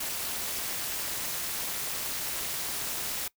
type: noise with amplitude modulation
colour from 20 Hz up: white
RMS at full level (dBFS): -30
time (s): 0-3.28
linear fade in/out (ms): 5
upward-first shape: sine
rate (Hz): 296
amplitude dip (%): 75
effects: noise-tail reverb RT60 0.1 s tail -21 dB re dry